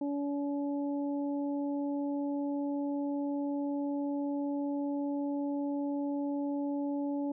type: harmonic tone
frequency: 284.9 Hz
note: C#4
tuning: 48 cents sharp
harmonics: 1 / 2 / 3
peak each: -31 / -40 / -45 dBFS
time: 0.01-7.32 s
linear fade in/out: 5 ms
effects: none